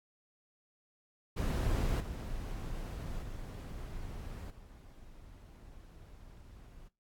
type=noise with level steps; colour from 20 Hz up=brown; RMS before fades=-31 / -40 / -43 / -53 dBFS; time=1.36-6.89 s; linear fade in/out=20 ms; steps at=2 / 3.22 / 4.5 s; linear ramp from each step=5 ms; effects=noise-tail reverb RT60 0.3 s tail -22 dB re dry + AAC 64 kbps